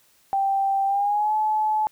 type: tone with pitch glide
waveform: sine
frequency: 784 to 859.9 Hz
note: G5 to A5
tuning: 0 to -40 cents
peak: -19 dBFS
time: 0.33-1.87 s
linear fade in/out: 0 ms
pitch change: +160 cents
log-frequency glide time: 0.86-1.34 s
effects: white hiss -60 dBFS RMS until 1.91 s